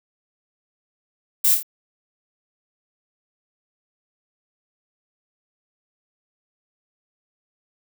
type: noise with echo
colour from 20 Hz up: violet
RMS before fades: -17 dBFS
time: 1.44-1.55 s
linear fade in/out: 10 ms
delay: 27 ms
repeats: 3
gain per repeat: -5 dB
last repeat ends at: 1.631 s
effects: none